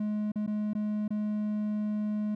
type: tone with dropouts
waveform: triangle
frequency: 210.9 Hz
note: G#3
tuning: 27 cents sharp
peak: -26 dBFS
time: 0-2.35 s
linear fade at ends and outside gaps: 5 ms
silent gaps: 0.319-0.357 / 0.465-0.475 / 0.734-0.75 / 1.08-1.105 s
effects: none